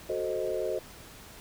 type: chord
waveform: sine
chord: F# diminished seventh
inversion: none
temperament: equal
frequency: 370 / 440 / 523.3 / 622.3 Hz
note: F#4 / A4 / C5 / Eb5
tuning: 0 / 0 / 0 / 0 cents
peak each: -34 dBFS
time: 0.09-0.79 s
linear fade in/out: 5 ms
effects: pink hiss -49 dBFS RMS until 1.4 s